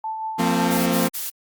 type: tone with tremolo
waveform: sine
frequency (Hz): 880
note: A5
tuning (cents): 0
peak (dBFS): -24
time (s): 0.04-0.77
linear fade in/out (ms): 2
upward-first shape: sine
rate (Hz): 5.6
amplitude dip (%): 35
type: chord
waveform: sawtooth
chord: F suspended fourth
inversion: none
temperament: equal with one note detuned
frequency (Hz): 174.61 / 227.5 / 261.6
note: F3 / Bb3 / C4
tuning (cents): 0 / -42 / 0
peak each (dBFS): -19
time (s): 0.38-1.09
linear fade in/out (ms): 20
type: noise bursts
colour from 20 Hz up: blue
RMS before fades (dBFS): -28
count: 3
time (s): 0.7-1.304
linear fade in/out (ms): 20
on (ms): 170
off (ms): 47
effects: Opus 48 kbps